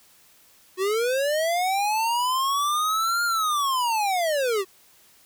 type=linear two-way sweep; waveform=square; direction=up then down; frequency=363.8 to 1417 to 363.8 Hz; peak=-22 dBFS; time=0.77-4.65 s; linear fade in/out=50 ms; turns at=3.24 s; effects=white hiss -56 dBFS RMS until 5.25 s